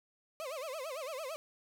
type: tone with vibrato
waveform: 35% pulse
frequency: 577 Hz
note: D5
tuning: 31 cents flat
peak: -37 dBFS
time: 0.4-1.36 s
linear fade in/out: 0 ms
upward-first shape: sine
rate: 8.9 Hz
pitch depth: 230 cents each way
effects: none